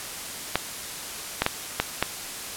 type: clicks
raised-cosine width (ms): 0.3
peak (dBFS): -4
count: 5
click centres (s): 0.556 / 1.42 / 1.464 / 1.8 / 2.026
effects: white hiss -35 dBFS RMS until 2.56 s + low-pass 12000 Hz 12 dB/octave